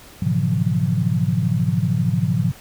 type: tone cluster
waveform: sine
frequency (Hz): 106.5 / 124.3 / 144.1 / 166.5 / 179.4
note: G#2 / B2 / D3 / E3 / F3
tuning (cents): +44 / +12 / -33 / +18 / +47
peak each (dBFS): -23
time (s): 0.22-2.52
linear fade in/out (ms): 5
effects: pink hiss -44 dBFS RMS until 2.6 s